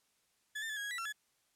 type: tone with pitch steps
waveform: 35% pulse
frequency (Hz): 1717 / 1796 / 1724 / 1643 / 1657 / 1960 / 1352 / 1703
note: A6 / A6 / A6 / G#6 / G#6 / B6 / E6 / G#6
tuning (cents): -43 / +35 / -36 / -19 / -4 / -14 / +43 / +43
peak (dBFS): -36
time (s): 0.55-1.126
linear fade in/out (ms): 10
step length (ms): 72
effects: white hiss -75 dBFS RMS until 1.55 s + low-pass 11000 Hz 12 dB/octave